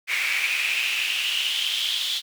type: noise with high-pass filter sweep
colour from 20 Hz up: brown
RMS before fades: -25 dBFS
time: 0.07-2.22 s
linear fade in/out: 50 ms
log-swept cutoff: 2200 to 3500 Hz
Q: 6.4
effects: none